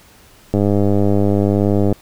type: click train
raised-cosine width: 2 ms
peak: -3 dBFS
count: 141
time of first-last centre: 0.54-1.926 s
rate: 101 Hz
effects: pink hiss -47 dBFS RMS until 2.01 s